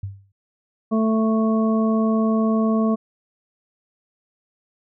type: tone with exponential decay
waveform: sine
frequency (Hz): 98.4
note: G2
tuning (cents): +7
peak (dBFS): -23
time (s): 0.03-0.32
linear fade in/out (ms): 5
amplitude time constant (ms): 62
type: harmonic tone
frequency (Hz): 221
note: A3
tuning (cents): +8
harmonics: 1 / 2 / 3 / 5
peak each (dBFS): -17 / -26 / -27 / -29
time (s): 0.91-2.96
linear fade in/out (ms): 20
effects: none